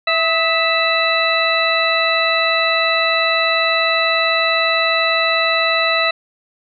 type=harmonic tone with a mistuned harmonic; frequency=659.3 Hz; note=E5; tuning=in tune; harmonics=1 / 2 / 3 / 4 / 6; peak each=-20 / -20 / -20 / -20 / -20 dBFS; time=0.07-6.11 s; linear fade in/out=5 ms; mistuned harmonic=2; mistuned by=-52 cents; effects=none